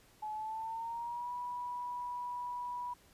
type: tone with pitch glide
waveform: sine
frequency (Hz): 856 to 977.6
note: A5 to B5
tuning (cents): -48 to -18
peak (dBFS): -37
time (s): 0.22-2.94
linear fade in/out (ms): 10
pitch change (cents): +230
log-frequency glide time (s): 0.33-1.31
effects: pink hiss -64 dBFS RMS until 3.13 s + resampled to 32000 Hz